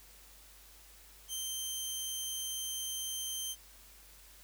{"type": "tone", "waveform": "15% pulse", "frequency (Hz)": 3129, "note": "G7", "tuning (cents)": -4, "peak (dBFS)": -29, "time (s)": [1.28, 3.56], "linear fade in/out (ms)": 50, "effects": ["added 50 Hz sine -60 dBFS peak until 4.43 s", "white hiss -58 dBFS RMS until 4.43 s"]}